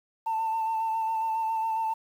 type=tone with vibrato; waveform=sine; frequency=892 Hz; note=A5; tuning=23 cents sharp; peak=-24 dBFS; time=0.26-1.94 s; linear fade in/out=10 ms; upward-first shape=sine; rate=7.3 Hz; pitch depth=24 cents each way; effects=tanh soft clip ceiling -22 dBFS + 9-bit